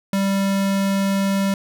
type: tone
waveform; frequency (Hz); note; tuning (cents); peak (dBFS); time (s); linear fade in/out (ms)
square; 196; G3; 0; -18; 0.13-1.54; 2
effects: none